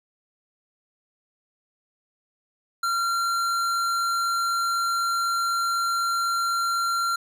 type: tone with hard clipping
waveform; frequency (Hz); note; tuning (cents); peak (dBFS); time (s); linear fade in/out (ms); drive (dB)
sine; 1374; F6; -29; -24; 2.83-7.16; 5; 15
effects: none